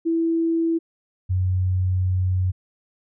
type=tone pair in turn; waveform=sine; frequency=330 / 92.31 Hz; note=E4 / F#2; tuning=+2 / -4 cents; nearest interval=octave + minor seventh; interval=2206 cents; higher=first; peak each=-18 dBFS; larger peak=neither; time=0.05-0.79 / 1.29-2.52 s; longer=second; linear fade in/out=20 ms; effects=none